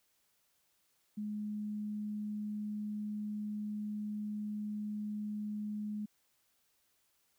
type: tone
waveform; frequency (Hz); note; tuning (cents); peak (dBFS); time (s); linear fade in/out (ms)
sine; 210; G#3; +19; -36; 1.17-6.06; 10
effects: white hiss -75 dBFS RMS until 7.38 s